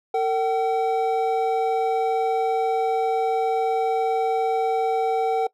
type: tone pair together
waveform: triangle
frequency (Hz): 453.7 / 763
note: A#4 / G5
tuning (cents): -47 / -47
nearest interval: major sixth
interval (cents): 900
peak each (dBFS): -20 / -20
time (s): 0.14-5.47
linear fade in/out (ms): 5
effects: noise-tail reverb RT60 0.1 s tail -21 dB re dry